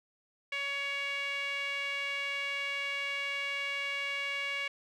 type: tone with band-pass filter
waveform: sawtooth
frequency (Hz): 561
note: C#5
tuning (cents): +21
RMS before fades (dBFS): -35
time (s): 0.52-4.68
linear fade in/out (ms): 5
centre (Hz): 2400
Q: 4.6
effects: none